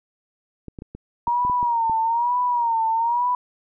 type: clicks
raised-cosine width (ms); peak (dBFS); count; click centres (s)
3; -22; 9; 0.683 / 0.788 / 0.821 / 0.95 / 1.278 / 1.45 / 1.498 / 1.629 / 1.897
type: tone with vibrato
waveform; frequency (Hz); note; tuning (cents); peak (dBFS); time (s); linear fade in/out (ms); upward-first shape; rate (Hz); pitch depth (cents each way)
sine; 940; A#5; +14; -18; 1.27-3.35; 2; sine; 1.1; 87
effects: none